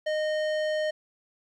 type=tone; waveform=square; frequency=616 Hz; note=D#5; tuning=17 cents flat; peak=-26 dBFS; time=0.06-0.91 s; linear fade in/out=10 ms; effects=low-pass 4000 Hz 12 dB/octave + 11-bit